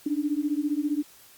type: beating tone pair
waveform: sine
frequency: 287.6 / 302.6 Hz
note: D4 / D#4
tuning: -36 / -48 cents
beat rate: 15 Hz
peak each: -27 dBFS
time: 0.06-1.03 s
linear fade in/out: 5 ms
effects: white hiss -53 dBFS RMS until 1.37 s + Opus 48 kbps